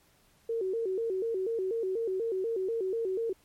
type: tone with vibrato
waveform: sine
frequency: 415.3 Hz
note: G#4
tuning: in tune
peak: -28 dBFS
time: 0.49-3.33 s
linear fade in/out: 5 ms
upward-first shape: square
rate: 4.1 Hz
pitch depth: 170 cents each way
effects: pink hiss -65 dBFS RMS until 3.44 s + MP3 64 kbps